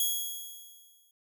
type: tone with exponential decay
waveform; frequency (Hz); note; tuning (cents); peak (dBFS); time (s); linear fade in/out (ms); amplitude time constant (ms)
5% pulse; 3322; G#7; 0; -16; 0-1.11; 2; 240
effects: none